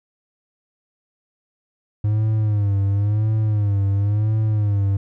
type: tone with vibrato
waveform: triangle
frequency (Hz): 103.83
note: G#2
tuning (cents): 0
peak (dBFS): -14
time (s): 2.04-4.97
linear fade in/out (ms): 5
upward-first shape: sine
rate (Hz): 0.96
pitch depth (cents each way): 89
effects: none